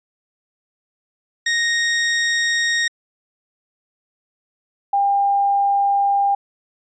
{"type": "tone pair in turn", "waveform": ["sawtooth", "sine"], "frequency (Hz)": [1864.7, 800], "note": ["A#6", "G5"], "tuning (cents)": [0, 35], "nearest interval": "octave + minor third", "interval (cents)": 1465, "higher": "first", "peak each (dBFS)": [-13, -14], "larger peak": "first", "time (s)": [[1.46, 2.88], [4.93, 6.35]], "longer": "neither", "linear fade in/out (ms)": 5, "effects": ["resampled to 16000 Hz"]}